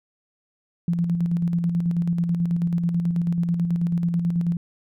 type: tone with tremolo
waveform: sine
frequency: 171.2 Hz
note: F3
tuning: 34 cents flat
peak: -18 dBFS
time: 0.88-4.57 s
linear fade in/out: 2 ms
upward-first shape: square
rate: 9.2 Hz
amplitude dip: 40%
effects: none